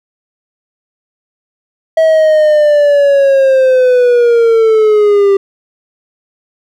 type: linear sweep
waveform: triangle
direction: down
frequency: 647 to 391.9 Hz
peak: -3 dBFS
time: 1.97-5.37 s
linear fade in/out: 5 ms
effects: none